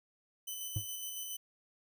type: tone with tremolo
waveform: 5% pulse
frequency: 3019 Hz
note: F#7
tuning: 34 cents sharp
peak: -30 dBFS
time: 0.47-1.37 s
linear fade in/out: 10 ms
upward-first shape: square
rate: 7.2 Hz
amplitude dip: 25%
type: tone with exponential decay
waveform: triangle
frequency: 106.3 Hz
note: G#2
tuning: 41 cents sharp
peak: -26 dBFS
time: 0.76-0.86 s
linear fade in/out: 5 ms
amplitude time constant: 20 ms
effects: none

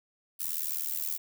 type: noise with amplitude modulation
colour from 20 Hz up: violet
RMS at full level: -29 dBFS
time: 0.39-1.18 s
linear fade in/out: 20 ms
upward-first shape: sine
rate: 79.2 Hz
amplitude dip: 95%
effects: none

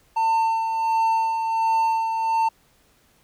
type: tone with tremolo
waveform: triangle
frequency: 899 Hz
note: A5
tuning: 37 cents sharp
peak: -15 dBFS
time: 0.16-2.49 s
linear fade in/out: 10 ms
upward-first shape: sine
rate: 1.4 Hz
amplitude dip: 45%
effects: pink hiss -60 dBFS RMS until 3.23 s

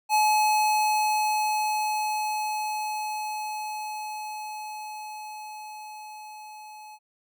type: tone with level ramp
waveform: square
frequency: 853 Hz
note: G#5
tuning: 46 cents sharp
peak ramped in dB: -19 to -43 dBFS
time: 0.09-6.99 s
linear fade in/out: 50 ms
effects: none

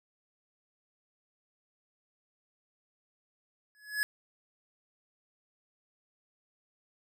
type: tone with exponential growth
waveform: square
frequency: 1694 Hz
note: G#6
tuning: 34 cents sharp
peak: -25 dBFS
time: 3.75-4.03 s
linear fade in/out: 0 ms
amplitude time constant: 59 ms
effects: none

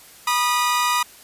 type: tone pair together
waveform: sawtooth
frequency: 975.5 / 1229 Hz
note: B5 / D#6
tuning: -22 / -22 cents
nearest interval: major third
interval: 400 cents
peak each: -17 dBFS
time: 0.27-1.03 s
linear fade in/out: 5 ms
effects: white hiss -46 dBFS RMS until 1.23 s + resampled to 32000 Hz

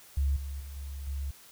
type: tone with level steps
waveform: sine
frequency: 69.3 Hz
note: C#2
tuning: in tune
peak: -24 / -34 / -39 / -36 / -31 dBFS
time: 0.17-1.31 s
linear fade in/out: 5 ms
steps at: 0.36 / 0.6 / 0.76 / 1.07 s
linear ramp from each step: 5 ms
effects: white hiss -54 dBFS RMS until 1.51 s

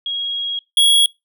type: tone pair in turn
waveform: sine / square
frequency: 3294 / 3325 Hz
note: G#7 / G#7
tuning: -15 / +1 cents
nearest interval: unison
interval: 16 cents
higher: second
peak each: -20 / -10 dBFS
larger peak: second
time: 0.06-0.59 / 0.77-1.06 s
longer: first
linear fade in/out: 2 ms
effects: noise-tail reverb RT60 0.2 s tail -23 dB re dry

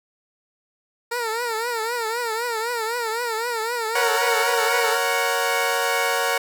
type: tone with vibrato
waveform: 15% pulse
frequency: 462.1 Hz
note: A#4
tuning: 15 cents flat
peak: -17 dBFS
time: 1.11-4.98 s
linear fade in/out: 10 ms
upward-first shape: triangle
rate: 3.9 Hz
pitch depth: 120 cents each way
type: chord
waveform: 15% pulse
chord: F# major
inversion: first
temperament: equal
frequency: 466.2 / 554.4 / 740 Hz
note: A#4 / C#5 / F#5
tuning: 0 / 0 / 0 cents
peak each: -18 dBFS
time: 3.95-6.38 s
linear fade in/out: 5 ms
effects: none

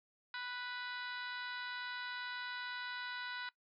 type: harmonic tone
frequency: 493.9 Hz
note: B4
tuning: in tune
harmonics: 2 / 3 / 4 / 5 / 6 / 7 / 8 / 9 / 10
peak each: -49 / -43 / -50 / -54 / -55 / -56 / -49 / -60 / -59 dBFS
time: 0.34-3.49 s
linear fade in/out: 2 ms
effects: noise-tail reverb RT60 0.1 s tail -20 dB re dry

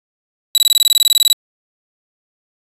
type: tone bursts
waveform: sawtooth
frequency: 3916 Hz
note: B7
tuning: 15 cents flat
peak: -5 dBFS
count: 16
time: 0.55-1.329 s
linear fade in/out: 0 ms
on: 29 ms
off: 21 ms
effects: resampled to 32000 Hz

